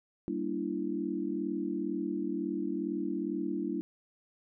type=chord; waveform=sine; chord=E half-diminished seventh; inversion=first; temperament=equal with one note detuned; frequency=196 / 233.1 / 293.7 / 335.8 Hz; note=G3 / Bb3 / D4 / E4; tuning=0 / 0 / 0 / +32 cents; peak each=-38 / -39 / -35 / -35 dBFS; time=0.28-3.81 s; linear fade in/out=0 ms; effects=none